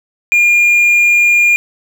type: tone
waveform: triangle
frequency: 2414 Hz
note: D7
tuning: 47 cents sharp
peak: -5 dBFS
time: 0.32-1.56 s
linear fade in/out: 0 ms
effects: none